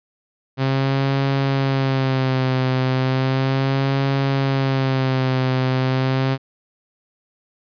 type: tone with vibrato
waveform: sawtooth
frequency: 133.2 Hz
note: C3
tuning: 31 cents sharp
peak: -13 dBFS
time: 0.57-6.38 s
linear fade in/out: 50 ms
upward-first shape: sine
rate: 0.35 Hz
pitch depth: 48 cents each way
effects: resampled to 11025 Hz